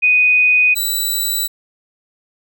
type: tone pair in turn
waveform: sine / 10% pulse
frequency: 2489 / 3951 Hz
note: D#7 / B7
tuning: 0 / 0 cents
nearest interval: minor sixth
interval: 800 cents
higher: second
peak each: -9 dBFS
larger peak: neither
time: 0.02-0.75 / 0.75-1.48 s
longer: neither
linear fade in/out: 20 ms
effects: none